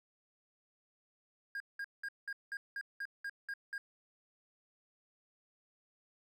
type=tone bursts; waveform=triangle; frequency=1621 Hz; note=G#6; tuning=42 cents flat; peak=-36 dBFS; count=10; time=1.55-3.78 s; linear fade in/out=2 ms; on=52 ms; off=190 ms; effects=none